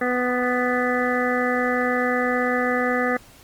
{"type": "harmonic tone with a mistuned harmonic", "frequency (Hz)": 248.8, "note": "B3", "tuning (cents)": 13, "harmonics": [1, 2, 3, 5, 6, 7, 8], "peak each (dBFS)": [-25, -24, -28, -28, -34, -27, -29], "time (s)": [0.01, 3.17], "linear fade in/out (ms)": 5, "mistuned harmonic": 5, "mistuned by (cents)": -16, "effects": ["pink hiss -49 dBFS RMS until 3.43 s", "Opus 24 kbps"]}